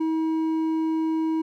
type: tone with hard clipping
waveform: sine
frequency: 320 Hz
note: D#4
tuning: 49 cents sharp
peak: -23 dBFS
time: 0-1.42 s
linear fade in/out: 10 ms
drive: 5 dB
effects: none